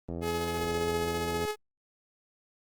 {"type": "click train", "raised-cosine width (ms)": 2, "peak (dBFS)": -23, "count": 116, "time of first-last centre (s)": [0.09, 1.451], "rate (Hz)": 84.5}
{"type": "tone with tremolo", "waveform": "sawtooth", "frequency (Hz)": 423.9, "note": "G#4", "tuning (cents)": 35, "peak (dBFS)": -25, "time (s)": [0.21, 1.56], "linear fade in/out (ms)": 50, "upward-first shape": "square", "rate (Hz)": 15, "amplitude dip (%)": 25}
{"effects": ["Opus 24 kbps"]}